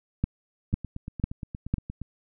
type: two click trains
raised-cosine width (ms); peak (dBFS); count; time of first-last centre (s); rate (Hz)
5; -11 / -22; 4 / 12; 0.24-1.74 / 0.73-2.017; 2 / 8.55
effects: none

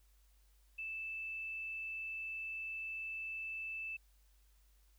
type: tone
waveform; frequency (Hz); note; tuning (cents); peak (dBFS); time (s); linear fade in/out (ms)
sine; 2637; E7; 0; -40; 0.78-3.97; 10
effects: added 50 Hz sine -65 dBFS peak until 4.98 s + white hiss -75 dBFS RMS until 4.98 s

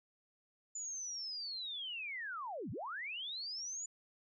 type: linear two-way sweep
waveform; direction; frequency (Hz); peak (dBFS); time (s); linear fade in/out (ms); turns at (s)
sine; down then up; 7040 to 88.1 to 7040; -40; 0.75-3.86; 5; 2.71
effects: none

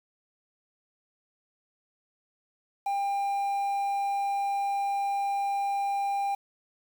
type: tone with quantisation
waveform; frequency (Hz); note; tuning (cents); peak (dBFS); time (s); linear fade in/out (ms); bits
triangle; 798; G5; +31; -24; 2.86-6.35; 5; 8
effects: none

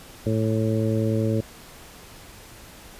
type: harmonic tone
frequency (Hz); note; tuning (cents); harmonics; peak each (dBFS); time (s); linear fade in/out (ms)
110.4; A2; +6; 1 / 2 / 3 / 4 / 5; -23 / -26 / -28 / -29 / -30; 0.26-1.41; 5
effects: pink hiss -45 dBFS RMS until 2.99 s + resampled to 32000 Hz

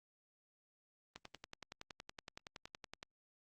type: click train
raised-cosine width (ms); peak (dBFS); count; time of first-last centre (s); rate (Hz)
0.2; -30; 21; 1.16-3.029; 10.7
effects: Opus 24 kbps

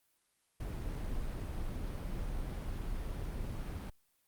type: noise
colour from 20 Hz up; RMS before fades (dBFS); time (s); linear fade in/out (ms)
brown; -38; 0.6-3.9; 5
effects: white hiss -75 dBFS RMS until 4.27 s + Opus 32 kbps

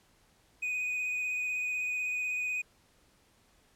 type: tone with vibrato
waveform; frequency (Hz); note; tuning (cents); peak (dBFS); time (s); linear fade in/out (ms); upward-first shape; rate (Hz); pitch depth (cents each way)
triangle; 2489; D#7; 0; -29; 0.62-2.62; 10; sine; 16; 18
effects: pink hiss -66 dBFS RMS until 3.75 s + low-pass 12000 Hz 12 dB/octave

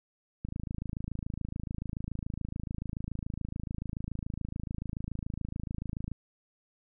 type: click train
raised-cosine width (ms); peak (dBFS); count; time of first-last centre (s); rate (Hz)
5; -23; 154; 0.45-6.117; 27
effects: none

